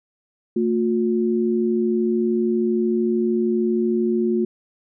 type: tone pair together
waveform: sine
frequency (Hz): 225.3 / 358.3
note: A3 / F4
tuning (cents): +41 / +44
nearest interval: minor sixth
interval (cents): 803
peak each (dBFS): -20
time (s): 0.56-4.45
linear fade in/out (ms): 5
effects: none